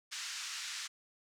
white band-pass noise, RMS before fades -42 dBFS, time 0.11-0.88 s, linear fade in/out 20 ms, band 1300 to 6900 Hz, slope 24 dB/octave, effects none

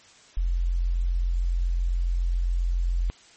sine tone, 43.65 Hz, F1, in tune, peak -21 dBFS, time 0.37-3.1 s, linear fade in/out 0 ms, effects white hiss -53 dBFS RMS until 3.36 s + MP3 32 kbps

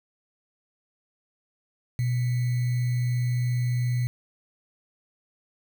sine tone with sample-and-hold, 122.8 Hz, B2, 9 cents flat, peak -22 dBFS, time 1.99-4.07 s, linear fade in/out 0 ms, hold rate 2100 Hz, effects none

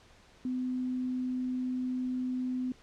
sine tone, 253.7 Hz, B3, 47 cents sharp, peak -30 dBFS, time 0.45-2.72 s, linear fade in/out 2 ms, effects pink hiss -59 dBFS RMS until 2.82 s + low-pass 6000 Hz 12 dB/octave

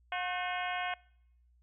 harmonic tone with a mistuned harmonic, 360 Hz, F#4, 47 cents flat, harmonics 2 / 3 / 4 / 5 / 6 / 7 / 8 / 9, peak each -36 / -41 / -40 / -44 / -41 / -43 / -45 / -48 dBFS, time 0.12-0.94 s, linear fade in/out 2 ms, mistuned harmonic 4, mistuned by +86 cents, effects noise-tail reverb RT60 0.8 s tail -26 dB re dry + added 60 Hz sine -63 dBFS peak until 1.62 s

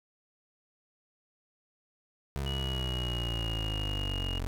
25% pulse linear sweep, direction down, 69.4 to 43.65 Hz, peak -28 dBFS, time 2.36-4.47 s, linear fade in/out 0 ms
sine tone with pitch glide, 2912 to 2862 Hz, F#7 to F7, -28 to +42 cents, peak -36 dBFS, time 2.46-4.39 s, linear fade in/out 5 ms, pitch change -30 cents, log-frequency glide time 2.57-3.54 s
effects none

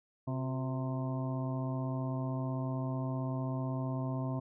harmonic tone with a mistuned harmonic, 130.81 Hz, C3, in tune, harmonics 1 / 2 / 3 / 4 / 5 / 6 / 7 / 8, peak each -34 / -38 / -48 / -51 / -43 / -57 / -48 / -48 dBFS, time 0.27-4.4 s, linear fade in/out 10 ms, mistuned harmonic 3, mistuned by -83 cents, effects none

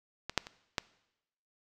clicks, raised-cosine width 0.2 ms, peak -19 / -8 / -26 / -12 dBFS, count 4, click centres 0.296 / 0.377 / 0.469 / 0.782 s, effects noise-tail reverb RT60 0.9 s tail -21 dB re dry

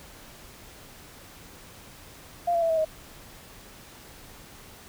sine tone with pitch steps, 695 / 678 / 661.3 / 645.1 / 629.3 Hz, F5 / E5 / E5 / E5 / D#5, -9 / +49 / +5 / -38 / +19 cents, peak -21 dBFS, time 2.47-2.85 s, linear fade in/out 10 ms, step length 76 ms, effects pink hiss -48 dBFS RMS until 4.88 s

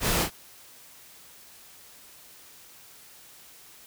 pink noise with echo, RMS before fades -26 dBFS, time 0-0.27 s, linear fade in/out 50 ms, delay 35 ms, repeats 1, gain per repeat -4 dB, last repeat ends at 0.305 s, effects white hiss -51 dBFS RMS until 3.86 s

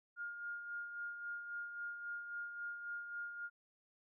sine tone with tremolo, 1416 Hz, F6, 23 cents sharp, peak -40 dBFS, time 0.16-3.5 s, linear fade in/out 50 ms, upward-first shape sine, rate 3.7 Hz, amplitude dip 50%, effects none

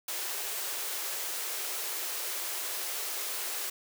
white high-pass noise, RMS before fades -35 dBFS, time 0.08-3.7 s, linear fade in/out 5 ms, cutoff 330 Hz, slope 96 dB/octave, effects none

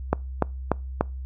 click train, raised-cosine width 1 ms, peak -5 dBFS, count 4, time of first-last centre 0.13-1.01 s, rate 3.41 Hz, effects noise-tail reverb RT60 0.3 s tail -26 dB re dry + added 65 Hz sine -31 dBFS peak until 1.25 s

